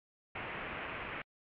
white low-pass noise, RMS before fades -42 dBFS, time 0.35-1.22 s, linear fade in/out 5 ms, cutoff 2700 Hz, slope 48 dB/octave, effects AAC 64 kbps

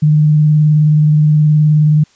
sine tone with vibrato, 151.8 Hz, D#3, 42 cents flat, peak -6 dBFS, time 0.02-2.04 s, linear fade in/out 10 ms, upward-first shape sine, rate 19 Hz, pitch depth 22 cents each way, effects white hiss -51 dBFS RMS until 2.15 s + resampled to 16000 Hz

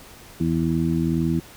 harmonic tone, 82 Hz, E2, 9 cents flat, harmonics 1 / 2 / 3 / 4, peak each -30 / -22 / -25 / -25 dBFS, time 0.4-1.4 s, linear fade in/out 5 ms, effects pink hiss -45 dBFS RMS until 1.56 s

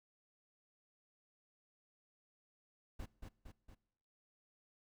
brown noise with echo, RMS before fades -45 dBFS, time 2.99-3.06 s, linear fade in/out 10 ms, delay 230 ms, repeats 3, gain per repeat -4 dB, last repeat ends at 3.75 s, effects noise-tail reverb RT60 0.8 s tail -22 dB re dry

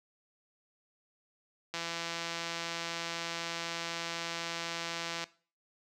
click train, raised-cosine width 0.2 ms, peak -19 dBFS, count 589, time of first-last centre 1.74-5.24 s, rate 168 Hz, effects noise-tail reverb RT60 0.4 s tail -19 dB re dry + high-pass 150 Hz 12 dB/octave

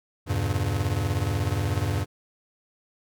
square chord, E diminished seventh, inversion none, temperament just, 82.41 / 98.89 / 118.67 / 142.4 Hz, E2 / G2 / Bb2 / Db3, 0 / +16 / +31 / +47 cents, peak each -31 / -27 / -32 / -33 dBFS, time 0.26-2.06 s, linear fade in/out 50 ms, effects none

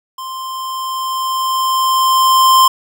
square tone with level ramp, 1046.5 Hz, C6, in tune, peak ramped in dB -25 to -6 dBFS, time 0.18-2.68 s, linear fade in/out 5 ms, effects none

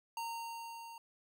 square tone with level ramp, 923 Hz, A#5, 17 cents flat, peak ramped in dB -38 to -49 dBFS, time 0.17-0.98 s, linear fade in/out 2 ms, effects none

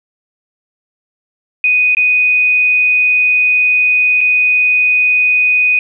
sine tone with dropouts, 2489 Hz, D#7, in tune, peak -8 dBFS, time 1.64-5.79 s, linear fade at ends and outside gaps 2 ms, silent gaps 1.949-1.969 / 4.208-4.212 s, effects none

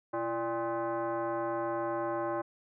sine tone with frequency modulation, 123.47 Hz, B2, in tune, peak -30 dBFS, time 0.13-2.42 s, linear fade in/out 10 ms, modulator 464 Hz, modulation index 2.2, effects none

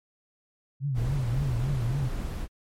sine tone with vibrato, 128.3 Hz, C3, 34 cents flat, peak -25 dBFS, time 0.8-2.12 s, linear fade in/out 50 ms, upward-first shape triangle, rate 3.6 Hz, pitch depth 230 cents each way
brown noise, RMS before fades -32 dBFS, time 0.94-2.48 s, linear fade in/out 50 ms
effects MP3 64 kbps

